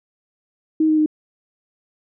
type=tone with pitch steps; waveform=sine; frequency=314.6 / 310.8 / 307.1 Hz; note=D#4 / D#4 / D#4; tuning=+19 / -2 / -23 cents; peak=-13 dBFS; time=0.8-1.061 s; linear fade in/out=5 ms; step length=87 ms; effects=none